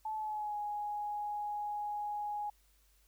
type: tone with pitch glide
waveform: sine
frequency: 868 to 831.2 Hz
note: A5 to G#5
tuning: -24 to +1 cents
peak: -35 dBFS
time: 0.05-2.5 s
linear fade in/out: 5 ms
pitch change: -75 cents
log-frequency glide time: 0.15-0.56 s
effects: added 50 Hz sine -67 dBFS peak until 3.07 s + white hiss -71 dBFS RMS until 3.07 s